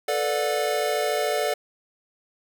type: chord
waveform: square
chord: B minor seventh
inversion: third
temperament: equal with one note detuned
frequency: 440 / 493.9 / 587.3 / 723.9 Hz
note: A4 / B4 / D5 / F#5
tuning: 0 / 0 / 0 / -38 cents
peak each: -28 / -33 / -27 / -29 dBFS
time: 0.08-1.54 s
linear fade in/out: 5 ms
effects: none